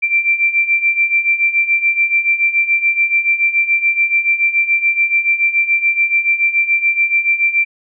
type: beating tone pair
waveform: sine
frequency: 2349 / 2356 Hz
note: D7 / D7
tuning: 0 / +5 cents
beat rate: 7 Hz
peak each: -17 / -13 dBFS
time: 0.02-7.65 s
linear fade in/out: 20 ms
effects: none